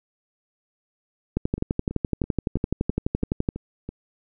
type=two click trains; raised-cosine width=3 ms; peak=-9 / -19 dBFS; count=26 / 8; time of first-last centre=1.37-3.489 / 1.58-3.89 s; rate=11.8 / 3.03 Hz; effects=none